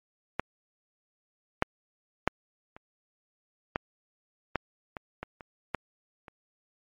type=clicks; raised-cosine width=0.5 ms; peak=-12 / -7 / -7 / -30 / -12 / -11 / -21 / -20 / -28 / -13 / -30 dBFS; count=11; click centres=0.396 / 1.624 / 2.276 / 2.765 / 3.759 / 4.557 / 4.968 / 5.23 / 5.408 / 5.747 / 6.282 s; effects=MP3 48 kbps